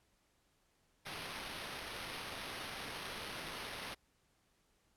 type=noise with sample-and-hold; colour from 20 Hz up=blue; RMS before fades=-45 dBFS; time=1.05-3.95 s; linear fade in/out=20 ms; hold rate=7350 Hz; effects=pink hiss -75 dBFS RMS until 4.96 s + low-pass 12000 Hz 12 dB/octave